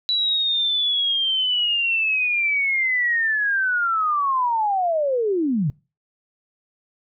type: linear sweep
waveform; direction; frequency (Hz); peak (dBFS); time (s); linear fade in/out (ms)
sine; down; 3951 to 130.81; -18; 0.09-5.7; 0
effects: noise-tail reverb RT60 0.3 s tail -23 dB re dry